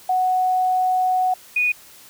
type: tone pair in turn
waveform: sine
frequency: 740 / 2469 Hz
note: F#5 / D#7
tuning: 0 / -14 cents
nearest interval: octave + major sixth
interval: 2086 cents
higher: second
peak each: -16 dBFS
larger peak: neither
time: 0.09-1.34 / 1.56-1.72 s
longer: first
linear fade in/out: 5 ms
effects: white hiss -46 dBFS RMS until 2.09 s